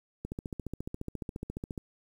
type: click train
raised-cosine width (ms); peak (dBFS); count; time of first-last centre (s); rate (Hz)
3; -23; 23; 0.25-1.778; 14.4
effects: 9-bit